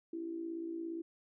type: tone with amplitude modulation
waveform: sine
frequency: 332.1 Hz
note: E4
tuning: 13 cents sharp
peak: -35 dBFS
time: 0.13-1.02 s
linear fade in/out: 5 ms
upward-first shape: sine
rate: 57.3 Hz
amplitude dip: 60%
effects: none